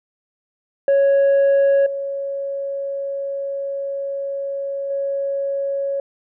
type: tone with level steps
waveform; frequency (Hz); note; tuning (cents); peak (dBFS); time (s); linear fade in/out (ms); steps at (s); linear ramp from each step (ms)
sine; 554.4; C#5; 0; -9 / -22 / -19; 0.88-6; 2; 1.86 / 4.9; 5
effects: tanh soft clip ceiling -11 dBFS